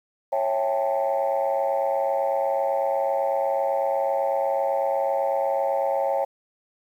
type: chord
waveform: sine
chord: A dominant seventh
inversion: first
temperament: just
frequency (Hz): 550 / 660 / 792 / 880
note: C#5 / E5 / G5 / A5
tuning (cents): -14 / +2 / +18 / 0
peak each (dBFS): -23 / -27 / -26 / -29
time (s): 0.32-6.25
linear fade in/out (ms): 10
effects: tanh soft clip ceiling -14 dBFS + 9-bit